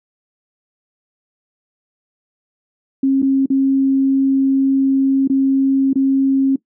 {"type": "tone with dropouts", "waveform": "sine", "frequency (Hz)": 269.8, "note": "C#4", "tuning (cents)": -47, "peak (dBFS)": -11, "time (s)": [3.03, 6.56], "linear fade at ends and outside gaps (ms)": 5, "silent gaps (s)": [[3.22, 3.226], [3.46, 3.501], [5.276, 5.298], [5.932, 5.956]], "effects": ["noise-tail reverb RT60 0.1 s tail -19 dB re dry"]}